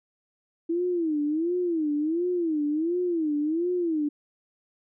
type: tone with vibrato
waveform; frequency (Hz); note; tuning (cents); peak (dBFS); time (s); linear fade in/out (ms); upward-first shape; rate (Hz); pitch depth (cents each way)
sine; 325.1; E4; -24; -23; 0.69-4.09; 10; sine; 1.4; 180
effects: none